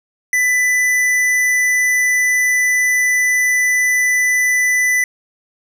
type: tone with tanh clipping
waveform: sine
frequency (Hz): 1993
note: B6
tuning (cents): +15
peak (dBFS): -14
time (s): 0.33-5.04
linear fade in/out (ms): 2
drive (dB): 15
effects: none